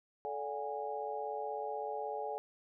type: harmonic tone with a mistuned harmonic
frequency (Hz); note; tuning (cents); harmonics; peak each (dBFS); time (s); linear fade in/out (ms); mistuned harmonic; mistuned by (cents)
145.1; D3; -21; 3 / 4 / 5 / 6; -41 / -43 / -44 / -40; 0.25-2.38; 0; 6; -100
effects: none